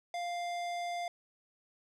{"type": "tone with low-pass filter", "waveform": "square", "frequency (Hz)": 698.5, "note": "F5", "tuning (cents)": 0, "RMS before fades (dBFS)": -37, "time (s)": [0.14, 1.08], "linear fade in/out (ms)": 2, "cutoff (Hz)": 7200, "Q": 0.59, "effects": []}